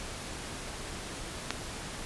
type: click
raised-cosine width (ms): 0.2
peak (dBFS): -12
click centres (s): 1.506
effects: pink hiss -40 dBFS RMS until 2.05 s + resampled to 24000 Hz